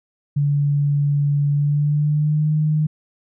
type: tone with pitch glide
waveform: sine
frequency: 143.9 to 153.34 Hz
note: D3 to D#3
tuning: -35 to -25 cents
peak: -15 dBFS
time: 0.36-2.87 s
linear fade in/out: 10 ms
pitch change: +110 cents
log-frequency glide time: 1.5-2.53 s
effects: none